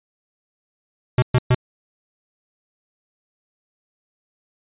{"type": "tone bursts", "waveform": "square", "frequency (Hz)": 125.6, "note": "B2", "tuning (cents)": 30, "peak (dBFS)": -13, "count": 3, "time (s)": [1.18, 1.546], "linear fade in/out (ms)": 2, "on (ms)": 42, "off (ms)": 120, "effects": ["resampled to 8000 Hz"]}